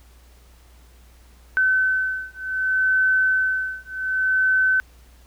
sine beating tone pair, 1523 / 1523.66 Hz, F#6 / G6, +50 / -50 cents, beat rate 0.66 Hz, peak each -21 / -21 dBFS, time 1.57-4.8 s, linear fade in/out 0 ms, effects added 60 Hz sine -48 dBFS peak until 5.26 s + pink hiss -56 dBFS RMS until 5.26 s

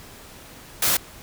white noise, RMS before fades -20 dBFS, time 0.82-0.97 s, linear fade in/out 5 ms, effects pink hiss -44 dBFS RMS until 1.22 s

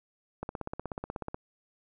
click train, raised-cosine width 1 ms, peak -21 dBFS, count 16, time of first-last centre 0.43-1.345 s, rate 16.4 Hz, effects none

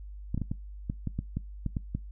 clicks, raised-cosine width 5 ms, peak -18 dBFS, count 11, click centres 0.345 / 0.377 / 0.417 / 0.515 / 0.899 / 1.073 / 1.19 / 1.37 / 1.663 / 1.768 / 1.95 s, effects noise-tail reverb RT60 0.2 s tail -22 dB re dry + added 50 Hz sine -40 dBFS peak until 2.11 s

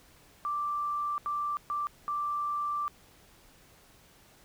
sine tone bursts at uneven times, 1174.7 Hz, D6, in tune, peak -29 dBFS, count 4, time 0.45-1.18 / 1.26-1.57 / 1.7-1.87 / 2.08-2.88 s, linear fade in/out 0 ms, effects pink hiss -59 dBFS RMS until 4.44 s

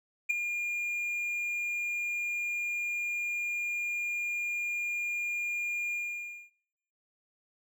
triangle tone with ADSR envelope, 2415 Hz, D7, 48 cents sharp, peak -20 dBFS, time 0.29-6.51 s, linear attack 15 ms, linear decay 8 ms, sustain -8 dB, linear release 580 ms, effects noise-tail reverb RT60 0.8 s tail -24 dB re dry

